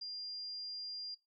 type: tone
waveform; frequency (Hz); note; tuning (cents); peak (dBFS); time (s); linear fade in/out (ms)
sine; 4800; D8; +37; -40; 0.01-1.15; 10
effects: noise-tail reverb RT60 0.2 s tail -19 dB re dry